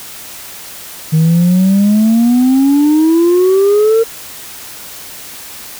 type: exponential sweep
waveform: sine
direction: up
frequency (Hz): 155.56 to 460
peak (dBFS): -4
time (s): 1.12-4.04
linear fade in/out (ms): 20
effects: tanh soft clip ceiling -5 dBFS + white hiss -30 dBFS RMS until 5.79 s